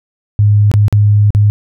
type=tone with dropouts; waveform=sine; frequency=103.83 Hz; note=G#2; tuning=in tune; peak=-5 dBFS; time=0.39-1.5 s; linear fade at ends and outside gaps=0 ms; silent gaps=0.715-0.739 / 0.882-0.926 / 1.305-1.349 s; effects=none